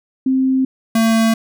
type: tone pair in turn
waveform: sine / square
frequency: 262.6 / 225.1 Hz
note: C4 / A3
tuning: +6 / +40 cents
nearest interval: minor third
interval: 266 cents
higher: first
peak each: -12 dBFS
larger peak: neither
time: 0.26-0.65 / 0.95-1.34 s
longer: neither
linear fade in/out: 5 ms
effects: none